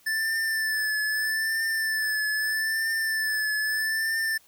square tone with vibrato, 1756 Hz, A6, 4 cents flat, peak -25 dBFS, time 0.06-4.38 s, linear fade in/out 10 ms, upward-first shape triangle, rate 0.79 Hz, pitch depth 42 cents each way, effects white hiss -59 dBFS RMS until 4.47 s

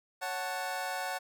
25% pulse chord, F# minor, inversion second, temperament equal, 554.4 / 740 / 880 Hz, C#5 / F#5 / A5, 0 / 0 / 0 cents, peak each -37 / -32 / -36 dBFS, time 0.21-1.19 s, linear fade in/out 20 ms, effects none

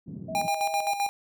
white band-pass noise, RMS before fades -39 dBFS, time 0.06-0.48 s, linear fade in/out 20 ms, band 120 to 240 Hz, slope 24 dB/octave
sine tone with vibrato, 636 Hz, D#5, 38 cents sharp, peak -33 dBFS, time 0.28-0.92 s, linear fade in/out 10 ms, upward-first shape sine, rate 5.2 Hz, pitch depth 23 cents each way
square tone with tremolo, 805 Hz, G5, 46 cents sharp, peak -24 dBFS, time 0.35-1.09 s, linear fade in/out 0 ms, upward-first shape square, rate 7.7 Hz, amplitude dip 60%
effects none

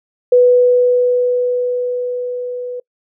sine tone with level ramp, 493.9 Hz, B4, in tune, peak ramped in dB -5 to -22 dBFS, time 0.32-2.8 s, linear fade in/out 5 ms, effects noise-tail reverb RT60 0.1 s tail -26 dB re dry

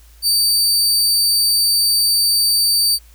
sawtooth tone, 4614 Hz, D8, 31 cents flat, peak -10 dBFS, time 0.22-2.99 s, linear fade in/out 50 ms, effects added 56 Hz sine -43 dBFS peak until 3.14 s + white hiss -52 dBFS RMS until 3.14 s

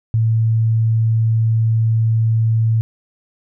sine tone, 112.5 Hz, A2, 39 cents sharp, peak -12 dBFS, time 0.14-2.81 s, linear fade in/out 0 ms, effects none

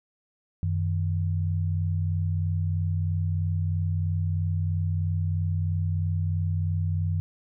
sine tone pair together, 92.5 / 155.57 Hz, F#2 / D#3, 0 / 0 cents, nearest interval major sixth, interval 900 cents, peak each -24 / -30 dBFS, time 0.63-7.2 s, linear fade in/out 0 ms, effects none

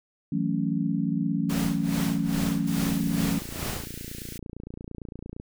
sine chord, F# minor seventh, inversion third, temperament equal with one note detuned, 162.73 / 185 / 220 / 277.2 Hz, E3 / F#3 / A3 / C#4, -22 / 0 / 0 / 0 cents, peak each -29 dBFS, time 0.32-3.39 s, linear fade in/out 5 ms
pink noise with tremolo, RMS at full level -32 dBFS, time 1.49-3.86 s, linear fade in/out 10 ms, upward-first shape sine, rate 2.4 Hz, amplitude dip 85%
white band-stop noise, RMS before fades -42 dBFS, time 2.67-4.38 s, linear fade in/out 5 ms, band 410 to 1500 Hz, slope 48 dB/octave
click train, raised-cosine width 3 ms, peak -25 dBFS, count 75, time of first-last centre 2.83-5.399 s, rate 28.8 Hz
effects none

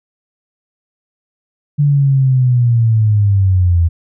sine linear sweep, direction down, 146.83 to 82.41 Hz, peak -8 dBFS, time 1.78-3.89 s, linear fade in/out 20 ms, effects none

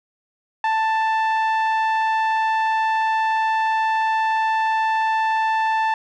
sawtooth tone with low-pass filter, 883 Hz, A5, 6 cents sharp, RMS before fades -20 dBFS, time 0.64-5.94 s, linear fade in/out 2 ms, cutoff 2000 Hz, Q 0.73, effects none

